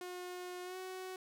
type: tone with pitch glide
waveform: sawtooth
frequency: 360.3 to 372.8 Hz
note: F#4 to F#4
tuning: -46 to +13 cents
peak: -39 dBFS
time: 0.01-1.16 s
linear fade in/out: 2 ms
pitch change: +59 cents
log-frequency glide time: 0.64-0.77 s
effects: none